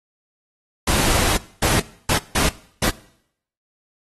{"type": "noise bursts at uneven times", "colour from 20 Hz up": "pink", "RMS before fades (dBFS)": -19, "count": 5, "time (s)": [[0.87, 1.37], [1.62, 1.8], [2.09, 2.18], [2.35, 2.49], [2.82, 2.9]], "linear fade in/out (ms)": 5, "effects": ["noise-tail reverb RT60 0.7 s tail -20 dB re dry", "AAC 32 kbps"]}